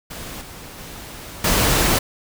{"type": "noise with level steps", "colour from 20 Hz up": "pink", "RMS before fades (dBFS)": [-33, -38, -36, -17], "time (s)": [0.1, 1.99], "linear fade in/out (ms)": 10, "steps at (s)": [0.41, 0.78, 1.44], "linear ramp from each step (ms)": 5, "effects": []}